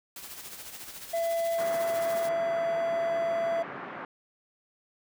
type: noise with tremolo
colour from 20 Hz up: white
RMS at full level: -41 dBFS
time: 0.16-2.29 s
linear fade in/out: 2 ms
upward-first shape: sine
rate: 14 Hz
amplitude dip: 50%
type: tone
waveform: triangle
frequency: 670 Hz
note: E5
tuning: 28 cents sharp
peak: -24 dBFS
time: 1.13-3.63 s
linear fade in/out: 10 ms
type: band-pass noise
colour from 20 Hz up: white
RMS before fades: -40 dBFS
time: 1.58-4.05 s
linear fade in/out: 2 ms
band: 140 to 1700 Hz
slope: 24 dB/octave
effects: none